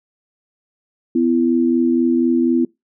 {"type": "tone pair together", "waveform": "sine", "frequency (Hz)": [251.3, 335.4], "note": ["B3", "E4"], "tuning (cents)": [30, 30], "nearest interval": "perfect fourth", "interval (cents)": 500, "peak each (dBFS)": [-15, -16], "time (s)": [1.15, 2.65], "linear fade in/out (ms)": 5, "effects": ["noise-tail reverb RT60 0.2 s tail -24 dB re dry"]}